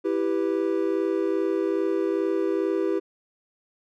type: chord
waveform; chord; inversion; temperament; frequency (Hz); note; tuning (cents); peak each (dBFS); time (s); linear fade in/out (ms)
triangle; E minor; none; equal; 329.6 / 392 / 493.9; E4 / G4 / B4; 0 / 0 / 0; -24 / -23 / -28; 0.04-3; 20
effects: none